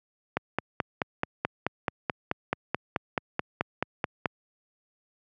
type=click train; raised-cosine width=0.5 ms; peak=-10 dBFS; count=19; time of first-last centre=0.37-4.258 s; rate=4.63 Hz; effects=high-pass 100 Hz 12 dB/octave